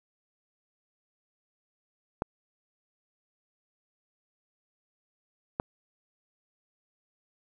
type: clicks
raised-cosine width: 1 ms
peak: -14 dBFS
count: 2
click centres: 2.221 / 5.599 s
effects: 9-bit